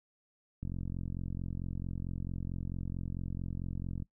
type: click train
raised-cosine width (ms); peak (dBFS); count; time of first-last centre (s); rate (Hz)
5; -26; 152; 0.63-4.023; 44.5
effects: noise-tail reverb RT60 0.1 s tail -21 dB re dry